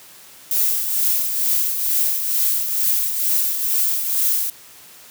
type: noise with tremolo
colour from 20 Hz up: violet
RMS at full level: -17 dBFS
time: 0.51-4.5 s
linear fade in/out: 2 ms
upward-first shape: triangle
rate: 2.2 Hz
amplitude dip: 55%
effects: white hiss -44 dBFS RMS until 5.1 s + high-pass 80 Hz 12 dB/octave